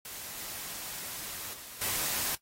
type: noise with level steps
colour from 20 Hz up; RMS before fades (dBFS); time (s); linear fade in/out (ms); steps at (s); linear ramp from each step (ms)
white; -42 / -40 / -46 / -32; 0.05-2.35; 2; 0.37 / 1.53 / 1.81; 10
effects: noise-tail reverb RT60 0.1 s tail -17 dB re dry + AAC 48 kbps